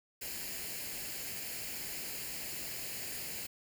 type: noise with comb filter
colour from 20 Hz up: white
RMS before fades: -41 dBFS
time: 0.21-3.47 s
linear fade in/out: 10 ms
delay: 0.42 ms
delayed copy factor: +0.6
effects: none